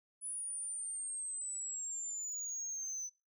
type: exponential sweep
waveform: sine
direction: down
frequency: 9956 to 6030 Hz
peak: -36 dBFS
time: 0.21-3.1 s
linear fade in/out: 50 ms
effects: noise-tail reverb RT60 0.3 s tail -25 dB re dry + tanh soft clip ceiling -37 dBFS